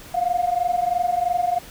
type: tone pair together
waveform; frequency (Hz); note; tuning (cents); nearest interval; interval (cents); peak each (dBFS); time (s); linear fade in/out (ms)
sine; 698.5 / 721.5; F5 / F#5; 0 / -44; minor second; 56; -21; 0.14-1.59; 10
effects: tanh soft clip ceiling -11 dBFS + pink hiss -42 dBFS RMS until 1.7 s